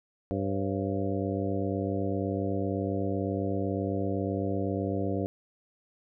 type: harmonic tone with a mistuned harmonic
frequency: 98 Hz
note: G2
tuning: in tune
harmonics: 1 / 2 / 3 / 4 / 5 / 6 / 7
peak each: -33 / -34 / -33 / -36 / -36 / -37 / -40 dBFS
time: 0.31-5.26 s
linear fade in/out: 0 ms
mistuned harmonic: 6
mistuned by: -91 cents
effects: none